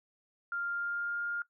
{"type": "tone with pitch glide", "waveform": "sine", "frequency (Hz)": [1396.9, 1409.9], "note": ["F6", "F6"], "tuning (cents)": [0, 16], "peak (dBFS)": -32, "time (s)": [0.52, 1.42], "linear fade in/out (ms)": 2, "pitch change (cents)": 16, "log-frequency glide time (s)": [0.65, 1.21], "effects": ["noise-tail reverb RT60 0.1 s tail -18 dB re dry"]}